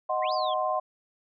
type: chord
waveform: sine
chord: C diminished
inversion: first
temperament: equal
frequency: 622.3 / 740 / 1046.5 Hz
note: Eb5 / Gb5 / C6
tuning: 0 / 0 / 0 cents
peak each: -29 dBFS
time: 0.09-0.8 s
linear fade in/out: 10 ms
type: exponential two-way sweep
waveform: sine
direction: up then down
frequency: 1800 to 5100 to 3143 Hz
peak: -35 dBFS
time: 0.22-0.54 s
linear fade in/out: 5 ms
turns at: 0.33 s
effects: none

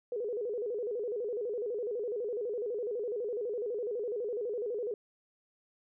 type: tone with vibrato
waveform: sine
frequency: 450 Hz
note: A4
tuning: 39 cents sharp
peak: -32 dBFS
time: 0.12-4.94 s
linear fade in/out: 2 ms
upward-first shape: square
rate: 12 Hz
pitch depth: 140 cents each way
effects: none

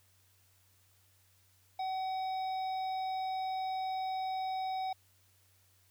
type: harmonic tone with a mistuned harmonic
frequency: 756 Hz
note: F#5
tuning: 37 cents sharp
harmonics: 1 / 3 / 5 / 7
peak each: -33 / -51 / -50 / -54 dBFS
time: 1.79-4.93 s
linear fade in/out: 5 ms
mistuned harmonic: 7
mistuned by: -41 cents
effects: added 94 Hz sine -69 dBFS peak until 5.9 s + white hiss -69 dBFS RMS until 5.9 s

